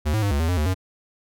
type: tone with pitch steps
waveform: square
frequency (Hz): 75.6 / 108.5 / 101 / 70.9 / 81.3 / 89.5 / 75.4 / 93.2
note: D#2 / A2 / G#2 / C#2 / E2 / F2 / D2 / F#2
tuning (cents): -49 / -24 / -48 / +40 / -23 / +43 / +46 / +13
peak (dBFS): -20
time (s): 0.05-0.746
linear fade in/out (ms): 20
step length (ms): 87
effects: none